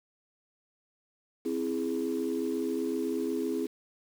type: chord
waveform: sine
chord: C augmented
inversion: none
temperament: equal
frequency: 261.6 / 329.6 / 415.3 Hz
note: C4 / E4 / G#4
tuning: 0 / 0 / 0 cents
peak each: -32 dBFS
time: 1.45-3.67 s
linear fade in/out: 10 ms
effects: tanh soft clip ceiling -21 dBFS + 8-bit